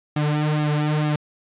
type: tone with flanger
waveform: sawtooth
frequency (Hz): 150.5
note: D3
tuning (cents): +43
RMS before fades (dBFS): -21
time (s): 0.16-1.16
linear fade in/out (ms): 5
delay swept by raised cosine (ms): 2 to 4.8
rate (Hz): 2.2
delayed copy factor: -0.9
effects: resampled to 8000 Hz + 9-bit